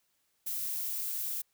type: noise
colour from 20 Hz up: violet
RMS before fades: -35 dBFS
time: 0.46-1.42 s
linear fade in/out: 10 ms
effects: white hiss -75 dBFS RMS until 1.53 s